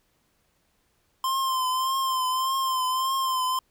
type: tone with vibrato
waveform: square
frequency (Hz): 1044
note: C6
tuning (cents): -4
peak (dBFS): -24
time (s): 1.24-3.59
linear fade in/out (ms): 2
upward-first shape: triangle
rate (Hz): 1.7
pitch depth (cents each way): 49
effects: pink hiss -69 dBFS RMS until 3.7 s

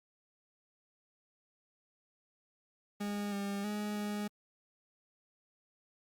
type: tone with pitch steps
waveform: 40% pulse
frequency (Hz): 204.9 / 200.3 / 208.8 / 207.5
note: G#3 / G3 / G#3 / G#3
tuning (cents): -23 / +38 / +10 / -1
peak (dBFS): -34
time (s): 3-4.28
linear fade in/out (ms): 10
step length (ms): 320
effects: Opus 48 kbps

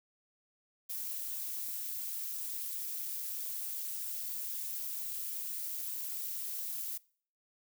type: noise with amplitude modulation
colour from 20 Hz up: violet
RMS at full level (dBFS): -36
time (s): 0.89-6.98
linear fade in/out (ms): 10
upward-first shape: sine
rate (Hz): 236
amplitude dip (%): 65
effects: noise-tail reverb RT60 0.5 s tail -23 dB re dry

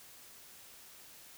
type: silence
effects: white hiss -55 dBFS RMS until 1.37 s

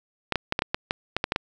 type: clicks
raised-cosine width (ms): 0.3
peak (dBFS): -7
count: 11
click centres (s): 0.323 / 0.357 / 0.524 / 0.591 / 0.621 / 0.745 / 0.909 / 1.166 / 1.241 / 1.321 / 1.361
effects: none

